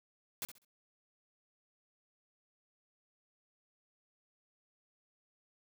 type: noise with echo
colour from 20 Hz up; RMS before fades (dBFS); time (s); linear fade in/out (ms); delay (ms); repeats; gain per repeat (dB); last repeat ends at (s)
white; -39; 0.42-0.45; 0; 66; 3; -12; 0.648
effects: none